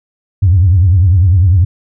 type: tone with vibrato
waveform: sine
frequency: 91 Hz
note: F#2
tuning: 28 cents flat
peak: -4 dBFS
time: 0.42-1.65 s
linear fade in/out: 10 ms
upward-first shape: triangle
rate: 10 Hz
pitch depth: 220 cents each way
effects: tanh soft clip ceiling 0 dBFS